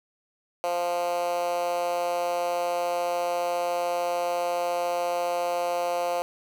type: tone with high-pass filter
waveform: 10% pulse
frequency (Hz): 174.61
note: F3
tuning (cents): 0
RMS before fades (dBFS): -27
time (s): 0.64-6.22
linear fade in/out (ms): 0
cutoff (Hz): 590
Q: 5.3
effects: none